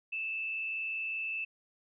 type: tone with frequency modulation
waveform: sine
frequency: 2637 Hz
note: E7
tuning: in tune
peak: -33 dBFS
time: 0.12-1.45 s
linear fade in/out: 10 ms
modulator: 105 Hz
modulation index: 0.47
effects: none

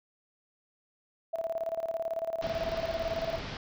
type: tone with tremolo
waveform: sine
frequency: 659.3 Hz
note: E5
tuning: in tune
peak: -28 dBFS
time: 1.33-3.39 s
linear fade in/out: 10 ms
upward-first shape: square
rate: 18 Hz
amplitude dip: 75%
type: low-pass noise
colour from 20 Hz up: pink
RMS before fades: -39 dBFS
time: 2.42-3.57 s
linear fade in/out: 2 ms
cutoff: 5300 Hz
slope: 48 dB/octave
effects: none

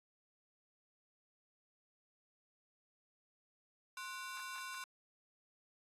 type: ring-modulated tone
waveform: sawtooth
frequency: 1266 Hz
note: D#6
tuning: 30 cents sharp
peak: -37 dBFS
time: 3.97-4.84 s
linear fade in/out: 2 ms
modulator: 210 Hz
effects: low-pass 12000 Hz 12 dB/octave + AAC 48 kbps

